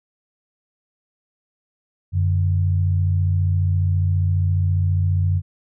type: tone pair together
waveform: sine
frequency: 92.5 / 147.2 Hz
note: F#2 / D3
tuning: 0 / +4 cents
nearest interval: minor sixth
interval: 804 cents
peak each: -16 / -25 dBFS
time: 2.12-5.42 s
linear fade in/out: 50 ms
effects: none